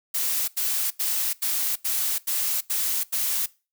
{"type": "noise bursts", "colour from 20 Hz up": "blue", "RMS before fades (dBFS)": -25, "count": 8, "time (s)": [0.14, 3.462], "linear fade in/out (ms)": 10, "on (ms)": 340, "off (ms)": 86, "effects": ["noise-tail reverb RT60 0.3 s tail -21 dB re dry"]}